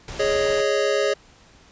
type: noise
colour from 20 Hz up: pink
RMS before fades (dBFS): -35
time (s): 0.08-0.61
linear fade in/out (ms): 2
type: chord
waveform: square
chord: Ab suspended fourth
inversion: none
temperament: equal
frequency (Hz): 415.3 / 554.4 / 622.3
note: Ab4 / Db5 / Eb5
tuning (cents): 0 / 0 / 0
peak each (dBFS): -23 / -23 / -27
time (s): 0.19-1.14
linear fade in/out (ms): 10
effects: pink hiss -52 dBFS RMS until 1.71 s + resampled to 16000 Hz